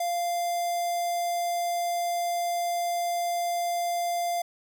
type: tone with notch filter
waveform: square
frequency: 695 Hz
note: F5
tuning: 9 cents flat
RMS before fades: -28 dBFS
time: 0-4.42 s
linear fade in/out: 5 ms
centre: 2600 Hz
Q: 1.1
effects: none